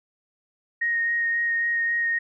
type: tone with vibrato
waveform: sine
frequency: 1864.7 Hz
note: A#6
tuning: in tune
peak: -21 dBFS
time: 0.81-2.19 s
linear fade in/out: 10 ms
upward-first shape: sine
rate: 3.7 Hz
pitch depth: 11 cents each way
effects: none